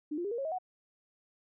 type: tone with pitch steps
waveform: sine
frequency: 300 / 348.6 / 405.1 / 470.8 / 547 / 635.7 / 738.7 Hz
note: D4 / F4 / G#4 / A#4 / C#5 / D#5 / F#5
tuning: +37 / -3 / -43 / +17 / -23 / +37 / -3 cents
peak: -32 dBFS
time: 0.11-0.586 s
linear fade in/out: 10 ms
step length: 68 ms
effects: none